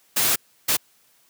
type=noise bursts at uneven times; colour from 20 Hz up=white; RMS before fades=-20 dBFS; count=2; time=0.16-0.36 / 0.68-0.77 s; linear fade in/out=10 ms; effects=white hiss -60 dBFS RMS until 1.29 s + high-pass 100 Hz 12 dB/octave